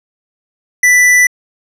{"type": "tone", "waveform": "square", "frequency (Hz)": 1980, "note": "B6", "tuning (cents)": 4, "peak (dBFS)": -6, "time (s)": [0.83, 1.27], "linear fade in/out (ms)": 5, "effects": ["low-pass 12000 Hz 12 dB/octave"]}